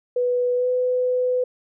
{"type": "tone with pitch glide", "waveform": "sine", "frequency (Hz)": [492.9, 501.5], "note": ["B4", "B4"], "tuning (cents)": [-3, 26], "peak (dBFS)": -18, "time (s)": [0.16, 1.44], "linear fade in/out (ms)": 5, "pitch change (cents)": 29, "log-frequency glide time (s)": [0.55, 0.68], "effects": []}